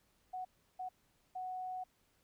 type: tone bursts at uneven times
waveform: sine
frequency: 740 Hz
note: F#5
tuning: in tune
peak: -39 dBFS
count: 3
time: 0.33-0.45 / 0.79-0.89 / 1.35-1.84 s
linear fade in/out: 10 ms
effects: pink hiss -74 dBFS RMS until 2.23 s